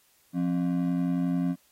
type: ring-modulated tone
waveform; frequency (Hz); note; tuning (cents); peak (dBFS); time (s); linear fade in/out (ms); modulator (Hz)
triangle; 220; A3; 0; -19; 0.33-1.56; 50; 45.6
effects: white hiss -64 dBFS RMS until 1.71 s + AAC 48 kbps